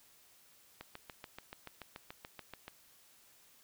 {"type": "click train", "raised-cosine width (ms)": 0.3, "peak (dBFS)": -29, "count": 14, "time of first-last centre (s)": [0.81, 2.681], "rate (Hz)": 6.95, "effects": ["white hiss -64 dBFS RMS until 3.63 s"]}